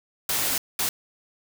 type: noise bursts at uneven times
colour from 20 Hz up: white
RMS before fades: -25 dBFS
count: 2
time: 0.29-0.58 / 0.79-0.89 s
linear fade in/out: 2 ms
effects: none